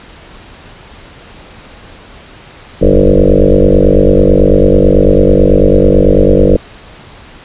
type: tone with frequency modulation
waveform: sine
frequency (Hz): 250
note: B3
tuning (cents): +21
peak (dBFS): -3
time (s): 2.81-6.57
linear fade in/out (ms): 10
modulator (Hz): 49.1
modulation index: 6.1
effects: pink hiss -35 dBFS RMS until 7.44 s + resampled to 8000 Hz